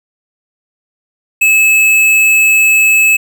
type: tone with hard clipping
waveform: sine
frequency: 2597 Hz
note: E7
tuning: 26 cents flat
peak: -7 dBFS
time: 1.41-3.17 s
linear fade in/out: 10 ms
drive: 13 dB
effects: none